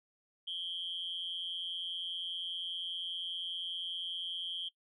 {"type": "tone with amplitude modulation", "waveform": "sine", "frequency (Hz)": 3185, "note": "G7", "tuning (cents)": 27, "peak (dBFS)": -31, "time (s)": [0.47, 4.69], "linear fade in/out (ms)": 10, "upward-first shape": "sine", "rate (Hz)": 175, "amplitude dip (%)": 90, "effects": ["noise-tail reverb RT60 0.1 s tail -21 dB re dry", "tanh soft clip ceiling -29 dBFS"]}